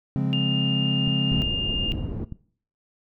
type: chord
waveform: triangle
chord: Db major seventh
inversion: none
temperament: equal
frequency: 138.59 / 174.61 / 207.7 / 261.6 Hz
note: Db3 / F3 / Ab3 / C4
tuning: 0 / 0 / 0 / 0 cents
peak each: -22 / -27 / -27 / -26 dBFS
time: 0.16-1.42 s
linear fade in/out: 0 ms
type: tone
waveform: sine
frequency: 2813 Hz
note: F7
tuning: 12 cents sharp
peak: -24 dBFS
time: 0.33-1.92 s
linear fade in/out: 0 ms
type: clicks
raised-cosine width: 5 ms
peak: -21 dBFS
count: 8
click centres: 1.077 / 1.44 / 1.472 / 1.742 / 1.8 / 1.847 / 1.942 / 2.323 s
type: low-pass noise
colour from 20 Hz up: pink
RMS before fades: -29 dBFS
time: 1.31-2.25 s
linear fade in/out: 10 ms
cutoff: 300 Hz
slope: 12 dB/octave
effects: noise-tail reverb RT60 0.5 s tail -18 dB re dry